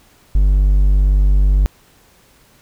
triangle tone, 49 Hz, G1, in tune, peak -7 dBFS, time 0.35-1.66 s, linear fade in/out 0 ms, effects pink hiss -51 dBFS RMS until 2.61 s

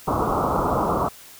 white low-pass noise, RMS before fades -22 dBFS, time 0.07-1.09 s, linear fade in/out 10 ms, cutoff 1300 Hz, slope 96 dB/octave, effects white hiss -45 dBFS RMS until 1.39 s

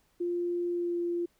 sine tone with pitch glide, 349.2 to 345.8 Hz, F4 to F4, 0 to -17 cents, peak -28 dBFS, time 0.2-1.26 s, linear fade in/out 10 ms, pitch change -17 cents, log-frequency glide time 0.7-0.98 s, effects pink hiss -70 dBFS RMS until 1.39 s

